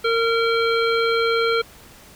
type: harmonic tone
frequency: 459.2 Hz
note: A#4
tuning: 26 cents flat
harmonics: 1 / 3 / 5 / 7 / 9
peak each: -19 / -22 / -27 / -29 / -31 dBFS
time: 0.04-1.62 s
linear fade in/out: 10 ms
effects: pink hiss -46 dBFS RMS until 2.15 s